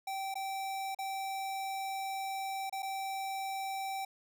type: tone with dropouts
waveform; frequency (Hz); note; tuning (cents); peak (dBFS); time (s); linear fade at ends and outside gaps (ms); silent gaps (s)
square; 776; G5; -18; -36; 0.07-4.05; 5; 0.342-0.354 / 0.948-0.987 / 2.697-2.725 / 2.823-2.828
effects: none